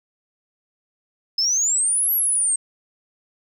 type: exponential two-way sweep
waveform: sine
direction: up then down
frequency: 5100 to 11840 to 8310 Hz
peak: -16 dBFS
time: 1.38-2.56 s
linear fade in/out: 5 ms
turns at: 2.13 s
effects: tanh soft clip ceiling -13 dBFS